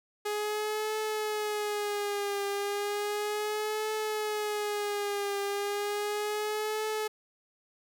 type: tone with vibrato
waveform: sawtooth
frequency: 416.5 Hz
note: G#4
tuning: 5 cents sharp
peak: -26 dBFS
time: 0.25-7.08 s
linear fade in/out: 10 ms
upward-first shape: triangle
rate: 0.34 Hz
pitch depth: 68 cents each way
effects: none